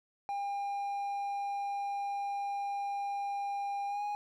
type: tone with pitch glide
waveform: triangle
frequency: 803 to 825.1 Hz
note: G5 to G#5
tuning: +41 to -12 cents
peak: -31 dBFS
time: 0.29-4.15 s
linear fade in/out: 0 ms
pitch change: +47 cents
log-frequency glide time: 3.87-4.03 s
effects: none